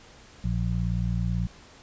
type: harmonic tone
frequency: 58.27 Hz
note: A#1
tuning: in tune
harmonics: 1 / 2 / 3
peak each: -28 / -28 / -29 dBFS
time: 0.44-1.47 s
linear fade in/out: 5 ms
effects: pink hiss -51 dBFS RMS until 1.82 s + resampled to 16000 Hz